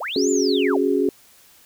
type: linear two-way sweep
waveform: sine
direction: up then down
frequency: 370 to 7300 to 370 Hz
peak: -25 dBFS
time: 0-0.78 s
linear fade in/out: 10 ms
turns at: 0.3 s
type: chord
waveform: sine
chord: C# suspended fourth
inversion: none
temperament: equal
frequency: 277.2 / 370 / 415.3 Hz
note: C#4 / F#4 / G#4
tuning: 0 / 0 / 0 cents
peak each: -21 dBFS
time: 0.16-1.09 s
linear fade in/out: 2 ms
effects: white hiss -52 dBFS RMS until 1.65 s